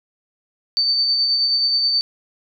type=tone with tremolo; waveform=sine; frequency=4565 Hz; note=D8; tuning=50 cents flat; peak=-14 dBFS; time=0.77-2.01 s; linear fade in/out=0 ms; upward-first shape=sine; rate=9.4 Hz; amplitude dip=30%; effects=none